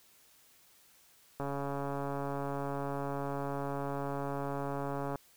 click train, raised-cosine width 1 ms, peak -23 dBFS, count 527, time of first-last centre 1.4-5.157 s, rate 140 Hz, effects white hiss -63 dBFS RMS until 5.36 s

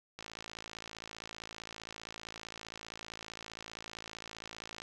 click train, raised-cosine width 0.2 ms, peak -26 dBFS, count 257, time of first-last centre 0.19-4.819 s, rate 55.3 Hz, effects none

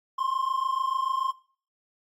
triangle tone pair together, 1046.5 / 1073.4 Hz, C6 / C6, 0 / +44 cents, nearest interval unison, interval 44 cents, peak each -26 dBFS, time 0.18-1.32 s, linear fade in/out 10 ms, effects noise-tail reverb RT60 0.4 s tail -17 dB re dry + AAC 64 kbps

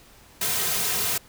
white noise with comb filter, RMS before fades -25 dBFS, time 0.41-1.18 s, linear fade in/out 5 ms, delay 3.5 ms, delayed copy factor -0.8, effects pink hiss -52 dBFS RMS until 1.28 s

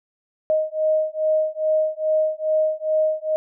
sine beating tone pair, 622.3 / 624.7 Hz, D#5 / D#5, 0 / +7 cents, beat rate 2.4 Hz, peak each -21 dBFS, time 0.5-3.36 s, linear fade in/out 0 ms, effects none

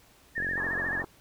sine tone with vibrato, 1747 Hz, A6, 13 cents flat, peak -28 dBFS, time 0.35-1.03 s, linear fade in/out 20 ms, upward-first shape sine, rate 14 Hz, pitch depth 91 cents each way
click train, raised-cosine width 2 ms, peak -26 dBFS, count 31, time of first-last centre 0.38-1.041 s, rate 45.4 Hz
white band-pass noise, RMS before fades -41 dBFS, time 0.57-1.05 s, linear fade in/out 2 ms, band 260 to 1300 Hz, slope 48 dB/octave
effects pink hiss -59 dBFS RMS until 1.2 s

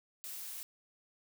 blue noise, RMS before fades -44 dBFS, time 0.24-0.63 s, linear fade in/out 0 ms, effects none

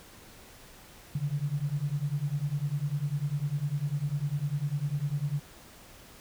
sine beating tone pair, 139.6 / 149.6 Hz, C#3 / D3, +13 / +32 cents, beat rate 10 Hz, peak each -31 dBFS, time 1.15-5.4 s, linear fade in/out 5 ms, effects pink hiss -52 dBFS RMS until 6.2 s

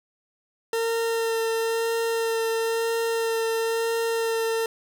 40% pulse tone with vibrato, 455.3 Hz, A#4, 41 cents flat, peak -22 dBFS, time 0.73-4.66 s, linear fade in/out 2 ms, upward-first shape sine, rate 1 Hz, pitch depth 12 cents each way, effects none

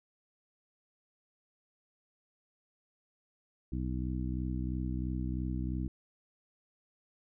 harmonic tone, 63 Hz, B1, 35 cents sharp, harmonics 1 / 2 / 3 / 4 / 5, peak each -35 / -38 / -40 / -41 / -42 dBFS, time 3.72-5.88 s, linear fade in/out 5 ms, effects none

